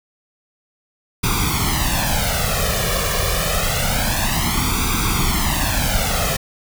pink noise with flanger, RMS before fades -19 dBFS, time 1.23-6.37 s, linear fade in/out 10 ms, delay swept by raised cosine 0.83 to 1.74 ms, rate 0.27 Hz, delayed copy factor +0.9, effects none

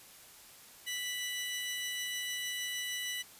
sawtooth tone pair together, 1975.5 / 2960 Hz, B6 / F#7, 0 / 0 cents, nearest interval perfect fifth, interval 700 cents, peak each -35 / -35 dBFS, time 0.86-3.23 s, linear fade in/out 20 ms, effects white hiss -55 dBFS RMS until 3.39 s + resampled to 32000 Hz

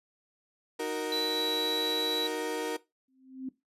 35% pulse chord, D# minor, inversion none, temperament equal, 311.1 / 370 / 466.2 Hz, D#4 / F#4 / A#4, 0 / 0 / 0 cents, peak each -36 / -36 / -31 dBFS, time 0.79-2.77 s, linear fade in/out 10 ms
triangle tone with pitch glide, 3966 to 3923 Hz, B7 to B7, +7 to -12 cents, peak -29 dBFS, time 1.12-2.27 s, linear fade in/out 2 ms, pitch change -19 cents, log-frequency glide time 1.23-1.41 s
sine tone with exponential growth, 261.6 Hz, C4, in tune, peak -31 dBFS, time 3.08-3.49 s, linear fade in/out 5 ms, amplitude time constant 88 ms
effects noise-tail reverb RT60 0.2 s tail -18 dB re dry + resampled to 32000 Hz

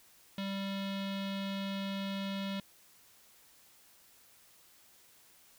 square tone with low-pass filter, 196 Hz, G3, in tune, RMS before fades -37 dBFS, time 0.38-2.6 s, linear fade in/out 2 ms, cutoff 3600 Hz, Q 3.7, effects white hiss -62 dBFS RMS until 5.58 s

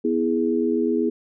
sine chord, E major, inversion second, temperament equal with one note detuned, 246.9 / 327.4 / 415.3 Hz, B3 / E4 / G#4, 0 / -12 / 0 cents, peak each -23 dBFS, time 0.04-1.1 s, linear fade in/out 10 ms, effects none

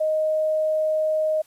sine tone, 623 Hz, D#5, 2 cents sharp, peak -19 dBFS, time 0-1.42 s, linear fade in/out 10 ms, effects white hiss -57 dBFS RMS until 1.46 s + resampled to 32000 Hz

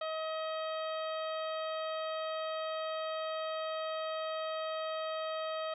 harmonic tone, 634 Hz, D#5, 32 cents sharp, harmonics 1 / 2 / 3 / 4 / 5 / 6 / 7, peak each -36 / -40 / -49 / -51 / -48 / -51 / -57 dBFS, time 0.01-5.74 s, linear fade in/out 5 ms, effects none

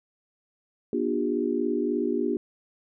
sine tone cluster, 242.5 / 299.4 / 357.9 / 401.4 Hz, B3 / D4 / F4 / G4, -31 / +33 / +42 / +41 cents, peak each -29 dBFS, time 0.93-2.37 s, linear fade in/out 2 ms, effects none

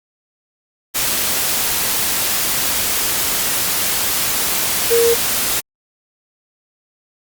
sine tone in noise, 466.2 Hz, A#4, in tune, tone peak -11 dBFS, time 4.9-5.15 s, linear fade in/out 20 ms, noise white, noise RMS -18 dBFS, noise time 0.94-5.61 s, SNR +4 dB, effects Opus 48 kbps

